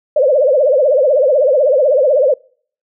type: tone with vibrato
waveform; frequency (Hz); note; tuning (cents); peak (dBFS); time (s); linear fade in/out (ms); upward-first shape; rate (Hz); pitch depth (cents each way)
sine; 554.4; C#5; 0; -8; 0.16-2.34; 5; triangle; 16; 220
effects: noise-tail reverb RT60 0.5 s tail -26 dB re dry